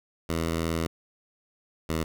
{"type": "tone pair in turn", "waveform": "10% pulse", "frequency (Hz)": [82.3, 80.47], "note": ["E2", "E2"], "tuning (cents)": [-2, -41], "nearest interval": "unison", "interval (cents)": 39, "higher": "first", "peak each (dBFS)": -18, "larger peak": "neither", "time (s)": [[0.29, 0.87], [1.89, 2.04]], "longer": "first", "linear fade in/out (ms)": 5, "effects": []}